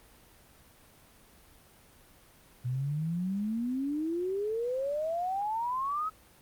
sine exponential sweep, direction up, 121 to 1299 Hz, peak -29 dBFS, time 2.64-6.1 s, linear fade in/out 20 ms, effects pink hiss -58 dBFS RMS until 6.41 s + Opus 32 kbps

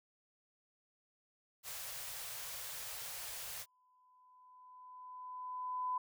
white band-stop noise, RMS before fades -45 dBFS, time 1.63-3.66 s, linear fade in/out 50 ms, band 150 to 450 Hz, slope 48 dB/octave
sine tone with exponential growth, 1005 Hz, B5, 30 cents sharp, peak -33 dBFS, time 3.63-5.98 s, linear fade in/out 5 ms, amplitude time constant 510 ms
effects none

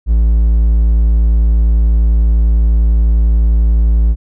triangle tone, 55.7 Hz, A1, 22 cents sharp, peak -5 dBFS, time 0.06-4.16 s, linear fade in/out 50 ms, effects none

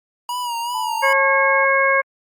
square tone with vibrato, 959 Hz, A#5, 49 cents sharp, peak -23 dBFS, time 0.29-1.13 s, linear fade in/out 2 ms, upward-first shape sine, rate 2.6 Hz, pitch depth 59 cents each way
sine tone, 880 Hz, A5, in tune, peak -24 dBFS, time 0.74-1.65 s, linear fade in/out 10 ms
harmonic tone, 544 Hz, C#5, 33 cents flat, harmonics 1 / 2 / 3 / 4, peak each -19 / -19 / -19 / -19 dBFS, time 1.02-2.02 s, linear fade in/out 20 ms
effects Opus 48 kbps

